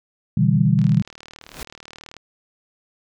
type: chord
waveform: sine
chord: E minor seventh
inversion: second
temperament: just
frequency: 123.61 / 148.33 / 164.81 / 197.78 Hz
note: B2 / D3 / E3 / G3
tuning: +2 / +18 / 0 / +16 cents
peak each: -19 dBFS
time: 0.37-1.02 s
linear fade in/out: 5 ms
type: click train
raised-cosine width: 0.2 ms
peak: -21 dBFS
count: 54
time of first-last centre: 0.79-2.167 s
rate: 38.5 Hz
type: noise with exponential growth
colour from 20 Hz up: pink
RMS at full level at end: -29 dBFS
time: 1.41-1.63 s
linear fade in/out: 2 ms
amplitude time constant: 46 ms
effects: none

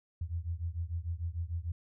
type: beating tone pair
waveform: sine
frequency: 81.7 / 88.4 Hz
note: E2 / F2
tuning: -15 / +22 cents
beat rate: 6.7 Hz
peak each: -36 / -37 dBFS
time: 0.21-1.72 s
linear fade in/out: 5 ms
effects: none

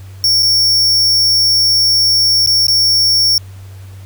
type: tone with dropouts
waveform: 45% pulse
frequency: 5480 Hz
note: F8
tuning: 34 cents flat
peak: -9 dBFS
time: 0.24-3.38 s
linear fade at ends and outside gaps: 1 ms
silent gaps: 0.425-0.429 / 2.462-2.473 / 2.669-2.682 s
effects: added 96 Hz sine -30 dBFS peak until 4.05 s + pink hiss -45 dBFS RMS until 4.05 s

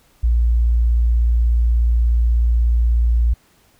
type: tone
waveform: sine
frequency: 58.27 Hz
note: A#1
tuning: in tune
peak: -12 dBFS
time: 0.23-3.34 s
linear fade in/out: 10 ms
effects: pink hiss -56 dBFS RMS until 3.79 s

